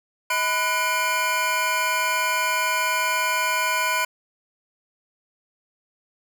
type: tone cluster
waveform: square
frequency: 633 / 1000 / 1470 / 2151 / 2384 Hz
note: D#5 / B5 / F#6 / C7 / D7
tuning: +30 / +21 / -12 / +47 / +25 cents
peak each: -33 / -25 / -27 / -32 / -28 dBFS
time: 0.3-4.05 s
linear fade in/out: 5 ms
effects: none